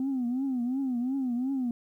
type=tone with vibrato; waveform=sine; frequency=255.6 Hz; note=C4; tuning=40 cents flat; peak=-25 dBFS; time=0-1.71 s; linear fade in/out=2 ms; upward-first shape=triangle; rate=2.8 Hz; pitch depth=150 cents each way; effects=tanh soft clip ceiling -24 dBFS + 11-bit